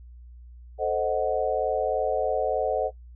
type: chord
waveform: sine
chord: A diminished seventh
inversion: none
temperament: equal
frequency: 440 / 523.3 / 622.3 / 740 Hz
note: A4 / C5 / Eb5 / Gb5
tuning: 0 / 0 / 0 / 0 cents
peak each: -28 dBFS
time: 0.78-2.91 s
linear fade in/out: 50 ms
effects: noise-tail reverb RT60 0.1 s tail -17 dB re dry + added 60 Hz sine -43 dBFS peak until 3.15 s